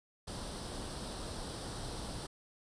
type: noise with comb filter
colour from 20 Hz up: pink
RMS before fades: -42 dBFS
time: 0.27-2.27 s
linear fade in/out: 10 ms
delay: 0.22 ms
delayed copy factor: +0.6
effects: resampled to 22050 Hz